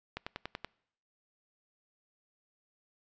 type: click train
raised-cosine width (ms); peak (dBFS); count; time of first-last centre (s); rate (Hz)
0.3; -21; 6; 0.17-0.646; 10.5
effects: noise-tail reverb RT60 0.7 s tail -25 dB re dry + resampled to 16000 Hz